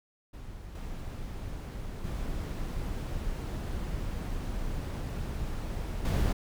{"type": "noise with level steps", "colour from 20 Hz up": "brown", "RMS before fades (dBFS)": [-43, -38, -34, -26], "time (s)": [0.33, 6.33], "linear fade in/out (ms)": 10, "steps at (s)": [0.75, 2.04, 6.05], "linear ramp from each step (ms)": 2, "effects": []}